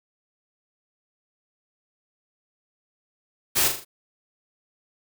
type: noise with echo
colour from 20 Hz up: white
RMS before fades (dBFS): -21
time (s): 3.55-3.69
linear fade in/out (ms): 20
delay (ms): 40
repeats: 4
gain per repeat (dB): -6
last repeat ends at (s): 3.85
effects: none